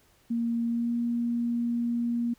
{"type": "tone with pitch glide", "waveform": "sine", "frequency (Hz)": [233.1, 236.6], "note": ["A#3", "A#3"], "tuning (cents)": [0, 26], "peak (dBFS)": -25, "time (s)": [0.3, 2.34], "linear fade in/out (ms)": 10, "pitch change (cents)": 26, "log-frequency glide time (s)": [0.66, 0.93], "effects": ["pink hiss -63 dBFS RMS until 2.38 s"]}